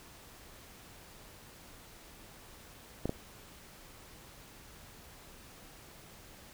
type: clicks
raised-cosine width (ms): 2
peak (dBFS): -19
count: 2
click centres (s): 3.056 / 3.094
effects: pink hiss -54 dBFS RMS until 6.53 s